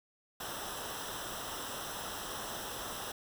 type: noise with comb filter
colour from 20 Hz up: pink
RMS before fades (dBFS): -41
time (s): 0.4-3.12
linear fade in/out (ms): 5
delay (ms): 0.44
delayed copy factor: -0.75
effects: none